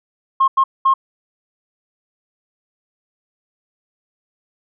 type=tone bursts at uneven times; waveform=sine; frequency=1072 Hz; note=C6; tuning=42 cents sharp; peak=-9 dBFS; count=3; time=0.4-0.48 / 0.57-0.64 / 0.85-0.94 s; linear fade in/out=10 ms; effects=tanh soft clip ceiling -5 dBFS